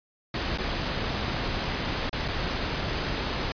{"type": "noise with dropouts", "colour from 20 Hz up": "pink", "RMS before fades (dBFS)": -29, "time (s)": [0.34, 3.52], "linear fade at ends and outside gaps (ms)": 2, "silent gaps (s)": [[0.576, 0.584], [2.095, 2.129], [2.28, 2.284]], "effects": ["resampled to 11025 Hz"]}